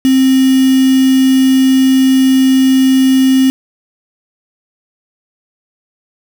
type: tone with quantisation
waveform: sine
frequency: 263.4 Hz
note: C4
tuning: 12 cents sharp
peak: -6 dBFS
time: 0.05-3.5 s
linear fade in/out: 0 ms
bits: 3
effects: none